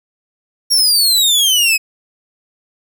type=exponential sweep; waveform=sawtooth; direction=down; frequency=5620 to 2521 Hz; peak=-7 dBFS; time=0.7-1.78 s; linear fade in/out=20 ms; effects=none